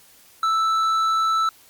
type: tone with tanh clipping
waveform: sine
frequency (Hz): 1318.5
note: E6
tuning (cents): 0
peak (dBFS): -19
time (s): 0.43-1.49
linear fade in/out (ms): 2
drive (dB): 8
effects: white hiss -52 dBFS RMS until 1.69 s + Opus 48 kbps